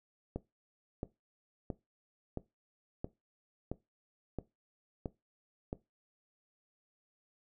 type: click train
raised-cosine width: 2 ms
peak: -23 dBFS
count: 9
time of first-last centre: 0.36-5.729 s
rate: 1.49 Hz
effects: noise-tail reverb RT60 0.2 s tail -18 dB re dry